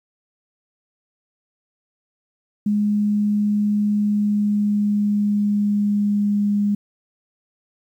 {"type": "tone with pitch glide", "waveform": "sine", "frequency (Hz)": [207.7, 204.8], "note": ["G#3", "G#3"], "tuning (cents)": [0, -24], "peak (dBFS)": -16, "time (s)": [2.66, 6.75], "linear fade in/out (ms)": 5, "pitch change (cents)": -24, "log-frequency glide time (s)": [3.95, 6.56], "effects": ["9-bit"]}